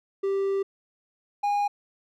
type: tone pair in turn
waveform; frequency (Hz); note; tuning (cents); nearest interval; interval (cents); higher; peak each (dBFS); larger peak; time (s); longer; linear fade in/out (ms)
triangle; 392 / 817.8; G4 / G#5; 0 / -27; octave + minor second; 1273; second; -21 / -20; second; 0.23-0.63 / 1.43-1.68; first; 10
effects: none